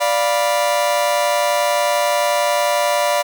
40% pulse chord, B diminished, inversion first, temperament equal with one note detuned, 587.3 / 698.5 / 981.5 Hz, D5 / F5 / B5, 0 / 0 / -11 cents, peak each -17 / -20 / -20 dBFS, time 0-3.23 s, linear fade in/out 20 ms, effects none

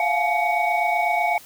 sine tone cluster, 689 / 717 / 850 / 2240 Hz, F5 / F5 / G#5 / C#7, -24 / +45 / +40 / +18 cents, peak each -23 dBFS, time 0-1.38 s, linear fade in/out 2 ms, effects tanh soft clip ceiling -12 dBFS + white hiss -46 dBFS RMS until 1.45 s

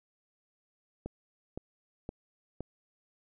click train, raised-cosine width 2 ms, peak -24 dBFS, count 4, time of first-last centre 1.06-2.606 s, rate 1.94 Hz, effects none

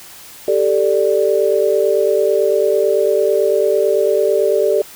sine chord, G suspended second, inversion none, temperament just, 392 / 441 / 588 Hz, G4 / A4 / D5, 0 / +4 / +2 cents, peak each -16 dBFS, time 0.48-4.82 s, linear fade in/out 2 ms, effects white hiss -38 dBFS RMS until 4.95 s

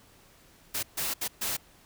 white noise bursts at uneven times, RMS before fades -31 dBFS, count 4, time 0.74-0.83 / 0.97-1.14 / 1.21-1.28 / 1.41-1.57 s, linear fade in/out 10 ms, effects pink hiss -58 dBFS RMS until 1.85 s

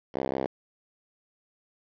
5% pulse tone with band-pass filter, 66.2 Hz, C2, 21 cents sharp, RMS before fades -30 dBFS, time 0.14-0.47 s, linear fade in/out 10 ms, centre 450 Hz, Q 0.94, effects resampled to 11025 Hz + 8-bit

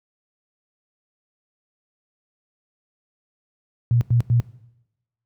sine tone bursts, 119 Hz, A#2, 36 cents sharp, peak -14 dBFS, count 3, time 3.91-4.4 s, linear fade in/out 0 ms, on 100 ms, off 95 ms, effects noise-tail reverb RT60 0.9 s tail -19 dB re dry + high-pass 60 Hz 12 dB/octave

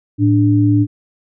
sine tone pair together, 110 / 293.7 Hz, A2 / D4, 0 / 0 cents, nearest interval octave + perfect fourth, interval 1700 cents, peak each -12 dBFS, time 0.18-0.87 s, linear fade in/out 50 ms, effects none

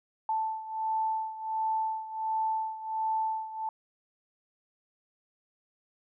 sine beating tone pair, 880 / 881.4 Hz, A5 / A5, 0 / +3 cents, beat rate 1.4 Hz, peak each -30 / -34 dBFS, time 0.29-3.69 s, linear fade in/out 2 ms, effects none

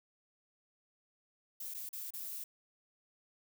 violet noise with dropouts, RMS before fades -43 dBFS, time 1.6-2.44 s, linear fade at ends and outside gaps 5 ms, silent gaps 1.74-1.745 / 1.891-1.929 / 2.106-2.136 s, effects none

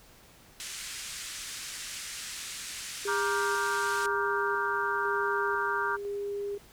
white band-pass noise, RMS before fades -40 dBFS, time 0.6-4.06 s, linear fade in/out 0 ms, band 1400 to 9100 Hz, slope 24 dB/octave
sine tone with tremolo, 404.6 Hz, G#4, 45 cents flat, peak -31 dBFS, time 3.05-6.58 s, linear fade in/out 5 ms, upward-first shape square, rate 1 Hz, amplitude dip 35%
sine chord, G minor seventh, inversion first, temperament just, 940.8 / 1176 / 1411.2 / 1568 Hz, Bb5 / D6 / F6 / G6, +16 / +2 / +18 / 0 cents, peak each -33 dBFS, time 3.07-5.97 s, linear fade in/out 20 ms
effects pink hiss -56 dBFS RMS until 6.72 s

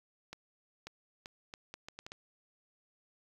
accelerating click train, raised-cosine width 0.2 ms, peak -27 dBFS, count 9, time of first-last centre 0.33-2.119 s, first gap 540 ms, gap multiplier 0.72, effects 9-bit

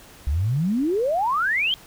sine exponential sweep, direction up, 64.6 to 3265 Hz, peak -19 dBFS, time 0.27-1.74 s, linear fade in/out 0 ms, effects pink hiss -47 dBFS RMS until 1.86 s

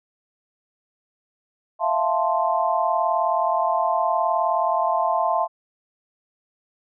sine chord, F major seventh, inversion third, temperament equal, 659.3 / 698.5 / 880 / 1046.5 Hz, E5 / F5 / A5 / C6, 0 / 0 / 0 / 0 cents, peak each -24 dBFS, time 1.79-5.48 s, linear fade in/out 50 ms, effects none

